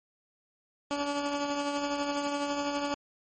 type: tone with tremolo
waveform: 15% pulse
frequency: 286.8 Hz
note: D4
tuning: 41 cents flat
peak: -21 dBFS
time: 0.91-2.94 s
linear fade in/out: 0 ms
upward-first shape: triangle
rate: 12 Hz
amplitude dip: 45%
effects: MP3 32 kbps